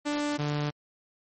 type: tone pair in turn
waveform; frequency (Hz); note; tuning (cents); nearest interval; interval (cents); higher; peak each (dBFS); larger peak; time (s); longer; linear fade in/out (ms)
sawtooth; 293.7 / 147.53; D4 / D3; 0 / +8; octave; 1192; first; -23; neither; 0.05-0.38 / 0.38-0.71; neither; 20
effects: MP3 32 kbps